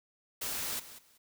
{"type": "noise with echo", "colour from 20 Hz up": "white", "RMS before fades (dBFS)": -36, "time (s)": [0.41, 0.8], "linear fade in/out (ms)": 10, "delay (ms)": 190, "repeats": 2, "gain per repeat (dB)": -14, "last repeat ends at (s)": 1.18, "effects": []}